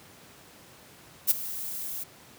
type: noise with ADSR envelope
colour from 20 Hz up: violet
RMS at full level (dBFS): -18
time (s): 1.27-2.04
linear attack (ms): 34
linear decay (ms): 18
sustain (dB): -17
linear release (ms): 13
effects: pink hiss -52 dBFS RMS until 2.38 s + high-pass 100 Hz 12 dB/octave

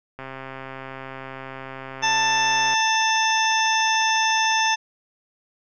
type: click train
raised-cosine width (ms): 0.5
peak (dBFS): -20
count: 340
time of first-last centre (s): 0.19-2.739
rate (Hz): 133
type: harmonic tone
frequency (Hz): 886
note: A5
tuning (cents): +12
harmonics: 1 / 2 / 3 / 4 / 6 / 7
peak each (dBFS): -21 / -24 / -26 / -27 / -29 / -29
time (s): 2.02-4.76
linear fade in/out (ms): 20
effects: none

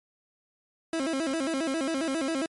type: tone with vibrato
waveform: 30% pulse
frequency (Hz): 296.1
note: D4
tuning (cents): +14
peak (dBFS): -24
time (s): 0.93-2.46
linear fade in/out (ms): 2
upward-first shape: square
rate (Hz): 7.4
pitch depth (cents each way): 170
effects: MP3 48 kbps

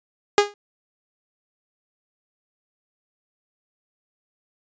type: tone with exponential decay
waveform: sawtooth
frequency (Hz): 410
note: G#4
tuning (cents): -22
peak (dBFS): -5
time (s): 0.38-0.54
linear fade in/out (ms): 1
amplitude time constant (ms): 33
effects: resampled to 16000 Hz

